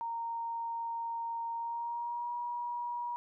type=tone with pitch glide; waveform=sine; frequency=926 to 959.8 Hz; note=A#5 to B5; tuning=-12 to -50 cents; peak=-34 dBFS; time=0.01-3.16 s; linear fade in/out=0 ms; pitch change=+62 cents; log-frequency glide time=1.54-2.33 s; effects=none